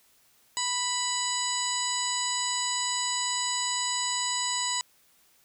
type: harmonic tone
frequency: 987.8 Hz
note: B5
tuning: in tune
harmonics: 1 / 2 / 3 / 4 / 5 / 7 / 8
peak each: -33 / -37 / -37 / -35 / -35 / -33 / -33 dBFS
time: 0.57-4.81 s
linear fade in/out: 0 ms
effects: white hiss -63 dBFS RMS until 5.44 s